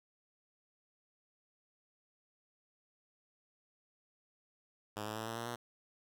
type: tone with pitch steps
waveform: 5% pulse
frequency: 105 / 107.83 / 110.73 / 113.71 / 116.77 / 119.92 Hz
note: G#2 / A2 / A2 / A#2 / A#2 / A#2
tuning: +19 / -34 / +11 / -43 / +3 / +49 cents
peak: -28 dBFS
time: 4.96-5.56 s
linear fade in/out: 10 ms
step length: 100 ms
effects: none